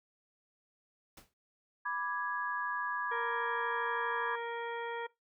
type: noise with exponential decay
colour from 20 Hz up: pink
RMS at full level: -49 dBFS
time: 1.17-1.34 s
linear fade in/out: 5 ms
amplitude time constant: 35 ms
type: chord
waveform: sine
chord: G# diminished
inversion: first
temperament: equal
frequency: 987.8 / 1174.7 / 1661.2 Hz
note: B5 / D6 / G#6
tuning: 0 / 0 / 0 cents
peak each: -38 / -39 / -36 dBFS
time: 1.85-4.36 s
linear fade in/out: 10 ms
type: harmonic tone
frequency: 467.6 Hz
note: A#4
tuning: 5 cents sharp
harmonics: 1 / 2 / 3 / 4 / 5 / 7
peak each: -39 / -40 / -47 / -45 / -52 / -54 dBFS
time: 3.11-5.07 s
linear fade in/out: 10 ms
effects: noise-tail reverb RT60 0.2 s tail -22 dB re dry